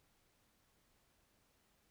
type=silence; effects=pink hiss -75 dBFS RMS until 1.9 s